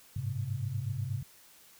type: tone cluster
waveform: sine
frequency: 99.2 / 107.4 / 132.6 Hz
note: G2 / A2 / C3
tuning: +21 / -41 / +23 cents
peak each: -37 / -36 / -35 dBFS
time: 0.16-1.23 s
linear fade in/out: 5 ms
effects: white hiss -58 dBFS RMS until 1.79 s